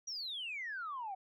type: exponential sweep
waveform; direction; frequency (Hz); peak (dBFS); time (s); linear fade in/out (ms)
sine; down; 5850 to 742; -38; 0.07-1.15; 10
effects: tanh soft clip ceiling -34 dBFS